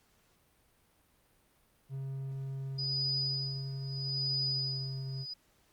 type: tone with pitch glide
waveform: triangle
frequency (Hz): 135.1 to 133.32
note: C#3 to C3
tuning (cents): -44 to +33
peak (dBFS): -34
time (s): 1.89-5.26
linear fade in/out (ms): 50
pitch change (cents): -23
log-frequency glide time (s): 4.24-4.61
type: tone with tremolo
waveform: sine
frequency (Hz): 4956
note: D#8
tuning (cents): -8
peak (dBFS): -30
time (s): 2.78-5.34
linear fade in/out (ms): 10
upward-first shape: sine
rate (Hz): 0.77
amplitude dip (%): 90
effects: pink hiss -69 dBFS RMS until 5.72 s + Opus 48 kbps